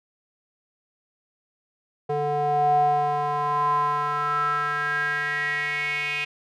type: tone with band-pass filter sweep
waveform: square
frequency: 146.83 Hz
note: D3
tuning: in tune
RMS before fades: -24 dBFS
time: 2.09-6.25 s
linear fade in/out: 10 ms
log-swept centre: 580 to 2500 Hz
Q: 7.3
effects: none